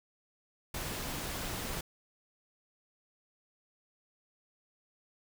pink noise, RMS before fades -38 dBFS, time 0.74-1.81 s, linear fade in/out 5 ms, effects none

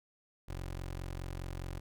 20% pulse tone, 44.86 Hz, F1, 47 cents sharp, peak -34 dBFS, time 0.48-1.8 s, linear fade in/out 10 ms, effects none

